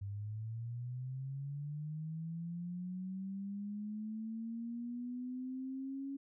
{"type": "linear sweep", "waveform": "sine", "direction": "up", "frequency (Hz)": [98, 277.2], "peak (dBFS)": -39, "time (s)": [0.01, 6.17], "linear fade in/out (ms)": 10, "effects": []}